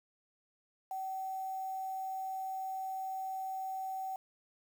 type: tone with quantisation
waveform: sine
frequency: 763 Hz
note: G5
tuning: 47 cents flat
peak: -36 dBFS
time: 0.91-4.16 s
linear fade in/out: 2 ms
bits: 9
effects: none